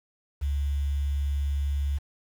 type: tone with quantisation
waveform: sine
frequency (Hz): 70.7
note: C#2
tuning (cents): +35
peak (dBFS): -24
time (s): 0.41-1.99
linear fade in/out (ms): 20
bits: 8
effects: none